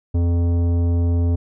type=tone with tanh clipping; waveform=triangle; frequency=85.8 Hz; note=F2; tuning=30 cents flat; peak=-17 dBFS; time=0.14-1.36 s; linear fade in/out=10 ms; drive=17 dB; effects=none